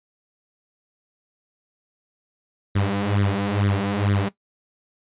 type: tone with flanger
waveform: sawtooth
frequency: 100.5 Hz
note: G2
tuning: 44 cents sharp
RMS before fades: -22 dBFS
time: 2.75-4.29 s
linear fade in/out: 10 ms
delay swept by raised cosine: 0.54 to 6.04 ms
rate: 2.2 Hz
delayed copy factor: +0.8
effects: noise-tail reverb RT60 0.1 s tail -17 dB re dry + resampled to 8000 Hz